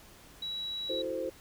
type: tone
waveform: sine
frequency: 3900 Hz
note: B7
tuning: 23 cents flat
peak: -34 dBFS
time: 0.42-1.02 s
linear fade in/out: 5 ms
type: chord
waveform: sine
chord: F# half-diminished seventh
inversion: third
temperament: equal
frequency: 329.6 / 370 / 440 / 523.3 Hz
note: E4 / F#4 / A4 / C5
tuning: 0 / 0 / 0 / 0 cents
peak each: -39 / -40 / -40 / -34 dBFS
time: 0.89-1.3 s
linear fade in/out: 10 ms
effects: pink hiss -55 dBFS RMS until 1.4 s